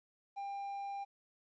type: tone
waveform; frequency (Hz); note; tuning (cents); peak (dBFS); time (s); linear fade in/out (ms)
triangle; 797; G5; +28; -37; 0.36-1.05; 20
effects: resampled to 16000 Hz + 13-bit